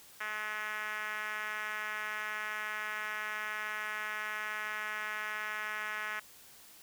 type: tone with band-pass filter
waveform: 5% pulse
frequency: 213 Hz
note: G#3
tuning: 44 cents sharp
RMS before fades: -38 dBFS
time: 0.2-6.2 s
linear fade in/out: 10 ms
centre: 1700 Hz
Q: 2
effects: white hiss -56 dBFS RMS until 6.82 s